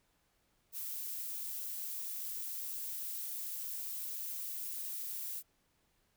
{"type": "noise", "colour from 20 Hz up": "violet", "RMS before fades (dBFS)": -41, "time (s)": [0.72, 5.43], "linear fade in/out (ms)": 50, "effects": ["pink hiss -75 dBFS RMS until 6.16 s"]}